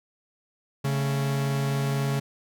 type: tone pair together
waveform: 45% pulse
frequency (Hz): 138.59 / 220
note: C#3 / A3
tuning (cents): 0 / 0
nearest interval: minor sixth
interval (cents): 800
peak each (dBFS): -24 / -34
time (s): 0.84-2.2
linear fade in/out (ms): 10
effects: none